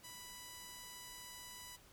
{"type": "tone", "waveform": "5% pulse", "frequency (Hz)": 987.8, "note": "B5", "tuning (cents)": 0, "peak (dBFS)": -38, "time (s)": [0.03, 1.77], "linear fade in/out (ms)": 20, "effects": ["pink hiss -63 dBFS RMS until 1.92 s"]}